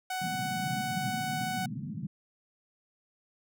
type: tone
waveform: sawtooth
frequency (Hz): 745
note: F#5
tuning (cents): +12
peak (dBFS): -28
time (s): 0.1-1.66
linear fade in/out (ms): 5
type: band-pass noise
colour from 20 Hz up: white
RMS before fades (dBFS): -37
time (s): 0.21-2.07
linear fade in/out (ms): 5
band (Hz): 120 to 230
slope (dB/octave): 48
effects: none